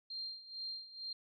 sine tone with tremolo, 4186 Hz, C8, in tune, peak -39 dBFS, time 0.1-1.13 s, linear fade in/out 5 ms, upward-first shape sine, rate 2.2 Hz, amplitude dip 80%, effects none

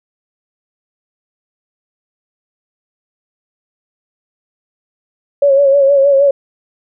sine tone with vibrato, 556 Hz, C#5, 5 cents sharp, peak -6 dBFS, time 5.42-6.31 s, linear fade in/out 5 ms, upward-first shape sine, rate 6.4 Hz, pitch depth 48 cents each way, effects none

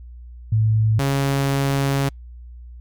sine / sawtooth tone pair in turn, 109.6 / 138.09 Hz, A2 / C#3, -6 / -6 cents, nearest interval major third, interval 400 cents, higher second, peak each -14 dBFS, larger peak neither, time 0.52-0.99 / 0.99-2.09 s, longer second, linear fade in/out 5 ms, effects added 60 Hz sine -36 dBFS peak until 2.8 s + Opus 48 kbps

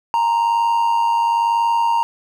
triangle tone with amplitude modulation, 930 Hz, A#5, 4 cents flat, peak -10 dBFS, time 0.14-2.03 s, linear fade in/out 0 ms, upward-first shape sine, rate 101 Hz, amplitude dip 50%, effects none

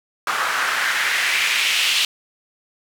white noise with band-pass filter sweep, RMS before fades -20 dBFS, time 0.27-2.05 s, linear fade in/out 2 ms, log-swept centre 1200 to 3100 Hz, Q 2.4, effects none

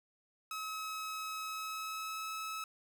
sawtooth tone with pitch glide, 1283 to 1295.7 Hz, E6 to E6, -47 to -30 cents, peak -35 dBFS, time 0.51-2.64 s, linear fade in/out 2 ms, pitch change +17 cents, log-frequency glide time 1.44-2.29 s, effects none

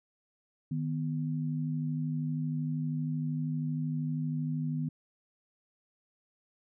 sine tone pair together, 154.7 / 247.5 Hz, D#3 / B3, -10 / +4 cents, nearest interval minor sixth, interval 814 cents, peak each -31 / -35 dBFS, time 0.71-4.89 s, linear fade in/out 5 ms, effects none

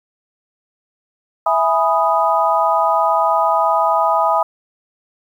sine chord, E major seventh, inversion none, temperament equal, 659.3 / 830.6 / 987.8 / 1244.5 Hz, E5 / G#5 / B5 / D#6, 0 / 0 / 0 / 0 cents, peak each -18 dBFS, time 1.46-4.43 s, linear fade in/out 5 ms, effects 8-bit

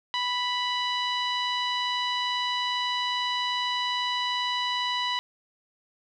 sawtooth tone with low-pass filter, 987.8 Hz, B5, in tune, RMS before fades -28 dBFS, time 0.14-5.19 s, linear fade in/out 0 ms, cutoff 3600 Hz, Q 4.6, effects none

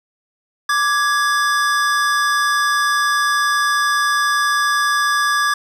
square tone pair together, 1173 / 1669.1 Hz, D6 / G#6, -2 / +8 cents, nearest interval tritone, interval 610 cents, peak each -18 dBFS, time 0.69-5.54 s, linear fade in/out 5 ms, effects low-pass 10000 Hz 12 dB/octave + 8-bit

